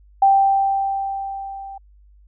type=tone with level ramp; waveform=sine; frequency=784 Hz; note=G5; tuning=in tune; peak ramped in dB=-9 to -32 dBFS; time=0.22-1.78 s; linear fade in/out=5 ms; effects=added 50 Hz sine -47 dBFS peak until 2.27 s